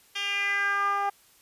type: tone with band-pass filter sweep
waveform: 10% pulse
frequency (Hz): 401.5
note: G4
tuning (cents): +41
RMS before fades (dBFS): -27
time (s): 0.15-1.1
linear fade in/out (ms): 10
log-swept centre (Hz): 3400 to 860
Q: 3.9
effects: white hiss -59 dBFS RMS until 1.41 s + resampled to 32000 Hz